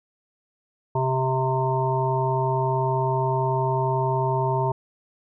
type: harmonic tone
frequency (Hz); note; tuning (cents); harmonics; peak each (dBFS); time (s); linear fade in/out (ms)
130.81; C3; 0; 1 / 3 / 5 / 7 / 8; -24 / -27 / -29 / -25 / -34; 0.95-4.72; 5
effects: none